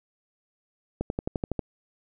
accelerating click train, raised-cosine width 2 ms, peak -14 dBFS, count 8, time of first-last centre 1.01-1.592 s, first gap 91 ms, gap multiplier 0.97, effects none

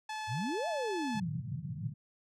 sawtooth tone, 864 Hz, A5, 32 cents flat, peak -33 dBFS, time 0.09-1.2 s, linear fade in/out 5 ms
sine exponential two-way sweep, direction up then down, 94.6 to 714 to 135 Hz, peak -33 dBFS, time 0.27-1.35 s, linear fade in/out 50 ms, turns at 0.68 s
pink band-pass noise, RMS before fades -39 dBFS, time 1.14-1.94 s, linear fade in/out 20 ms, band 110 to 170 Hz, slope 48 dB/octave
effects low-pass 7000 Hz 12 dB/octave

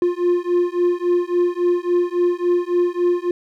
triangle beating tone pair, 350.7 / 354.3 Hz, F4 / F4, +7 / +25 cents, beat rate 3.6 Hz, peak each -17 dBFS, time 0.02-3.31 s, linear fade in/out 2 ms, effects none

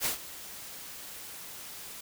white noise with ADSR envelope, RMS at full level -28 dBFS, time 0-2.01 s, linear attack 51 ms, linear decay 120 ms, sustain -16 dB, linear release 6 ms, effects none

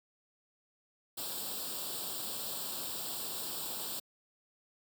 white noise with comb filter, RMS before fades -39 dBFS, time 1.17-4 s, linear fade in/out 10 ms, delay 0.24 ms, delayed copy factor +0.8, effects high-pass 150 Hz 12 dB/octave

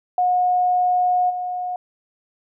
sine tone with level steps, 724 Hz, F#5, 38 cents flat, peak -15 / -23 dBFS, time 0.18-1.76 s, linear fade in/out 2 ms, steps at 1.29 s, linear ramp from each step 20 ms, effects none

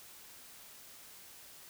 silence, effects white hiss -54 dBFS RMS until 1.69 s

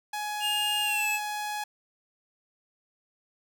sawtooth tone, 839 Hz, G#5, 17 cents sharp, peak -27 dBFS, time 0.13-1.64 s, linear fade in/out 5 ms
square tone with pitch glide, 2821 to 2602 Hz, F7 to E7, +17 to -23 cents, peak -27 dBFS, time 0.4-1.2 s, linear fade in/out 50 ms, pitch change -140 cents, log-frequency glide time 0.82-1.09 s
effects none

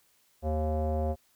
square tone with low-pass filter, 77.4 Hz, D#2, 9 cents flat, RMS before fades -29 dBFS, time 0.42-1.16 s, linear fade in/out 50 ms, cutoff 630 Hz, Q 9.2, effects white hiss -67 dBFS RMS until 1.35 s

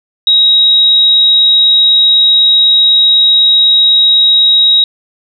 sine tone, 3808 Hz, A#7, 36 cents sharp, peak -4 dBFS, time 0.27-4.84 s, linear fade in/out 2 ms, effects none

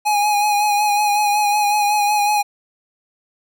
square tone with vibrato, 830.6 Hz, G#5, in tune, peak -15 dBFS, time 0.05-2.43 s, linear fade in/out 20 ms, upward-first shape sine, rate 5.4 Hz, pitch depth 30 cents each way, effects none

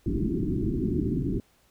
white low-pass noise, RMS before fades -27 dBFS, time 0.06-1.4 s, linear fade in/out 2 ms, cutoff 380 Hz, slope 96 dB/octave, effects pink hiss -64 dBFS RMS until 1.7 s

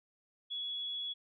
sine tone, 3373 Hz, G#7, 26 cents sharp, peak -36 dBFS, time 0.5-1.14 s, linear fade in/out 20 ms, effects none

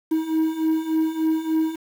triangle beating tone pair, 316.2 / 319.6 Hz, D#4 / D#4, +28 / +47 cents, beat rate 3.4 Hz, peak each -23 / -19 dBFS, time 0.11-1.76 s, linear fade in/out 10 ms, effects 7-bit

